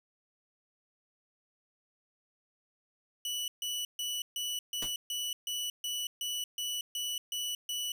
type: tone bursts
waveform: sawtooth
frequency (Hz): 2958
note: F#7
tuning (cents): -1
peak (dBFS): -30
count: 13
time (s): 3.25-7.92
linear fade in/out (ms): 2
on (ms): 230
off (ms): 140
type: noise with exponential decay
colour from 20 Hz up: pink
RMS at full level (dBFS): -34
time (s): 4.82-4.93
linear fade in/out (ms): 5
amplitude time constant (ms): 23
effects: none